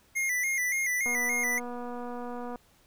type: tone with vibrato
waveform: square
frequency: 2057 Hz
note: C7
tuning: 30 cents flat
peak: -27 dBFS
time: 0.15-1.6 s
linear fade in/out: 20 ms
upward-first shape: square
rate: 3.5 Hz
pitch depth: 65 cents each way
type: click train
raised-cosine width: 1 ms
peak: -26 dBFS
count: 365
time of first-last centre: 1.06-2.558 s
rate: 243 Hz
effects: pink hiss -63 dBFS RMS until 2.86 s